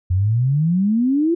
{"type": "exponential sweep", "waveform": "sine", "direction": "up", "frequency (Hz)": [87.31, 349.2], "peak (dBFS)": -14, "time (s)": [0.1, 1.35], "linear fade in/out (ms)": 10, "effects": []}